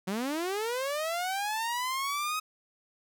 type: linear sweep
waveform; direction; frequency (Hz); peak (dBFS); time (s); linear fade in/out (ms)
sawtooth; up; 179.2 to 1270; -26; 0.07-2.4; 10
effects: none